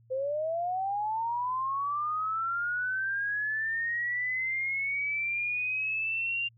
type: linear sweep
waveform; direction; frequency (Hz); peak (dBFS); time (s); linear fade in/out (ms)
sine; up; 509 to 2794; -28; 0.1-6.49; 20
effects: added 115 Hz sine -58 dBFS peak until 6.57 s